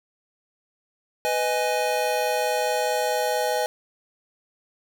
square chord, G# minor, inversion first, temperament just, 498.4 / 623 / 830.6 Hz, B4 / D#5 / G#5, +16 / +2 / 0 cents, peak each -27 dBFS, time 1.25-3.66 s, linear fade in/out 0 ms, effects none

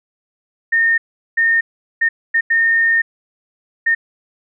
sine tone bursts at uneven times, 1829 Hz, A#6, 33 cents flat, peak -11 dBFS, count 6, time 0.72-0.98 / 1.37-1.61 / 2.01-2.09 / 2.34-2.41 / 2.5-3.02 / 3.86-3.95 s, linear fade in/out 10 ms, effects none

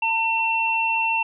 sine tone pair together, 903.4 / 2707 Hz, A5 / E7, +45 / +45 cents, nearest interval octave + perfect fifth, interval 1900 cents, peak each -23 / -21 dBFS, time 0.02-1.23 s, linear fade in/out 5 ms, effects none

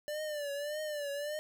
square tone with vibrato, 590 Hz, D5, 8 cents sharp, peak -36 dBFS, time 0.08-1.39 s, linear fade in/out 0 ms, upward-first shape triangle, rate 1.7 Hz, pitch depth 90 cents each way, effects 12-bit

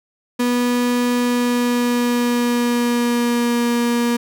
35% pulse tone with pitch glide, 244.2 to 237.9 Hz, B3 to A#3, -19 to +35 cents, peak -14 dBFS, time 0.39-4.17 s, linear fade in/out 10 ms, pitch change -46 cents, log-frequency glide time 1.14-3.67 s, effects none

